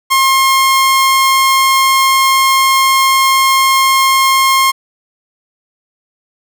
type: tone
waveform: sawtooth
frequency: 1069 Hz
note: C6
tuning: 37 cents sharp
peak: -4 dBFS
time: 0.1-4.72 s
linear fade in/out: 20 ms
effects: none